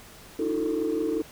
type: tone cluster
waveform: sine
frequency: 298 / 323.7 / 360.8 / 445.5 Hz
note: D4 / E4 / F#4 / A4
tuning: +25 / -31 / -44 / +22 cents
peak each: -31 / -27 / -33 / -27 dBFS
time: 0.39-1.22 s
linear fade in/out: 5 ms
effects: tanh soft clip ceiling -18 dBFS + pink hiss -48 dBFS RMS until 1.31 s